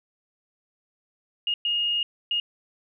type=tone bursts at uneven times; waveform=sine; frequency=2854 Hz; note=F7; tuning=37 cents sharp; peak=-22 dBFS; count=3; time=1.47-1.54 / 1.65-2.03 / 2.31-2.4 s; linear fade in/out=2 ms; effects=none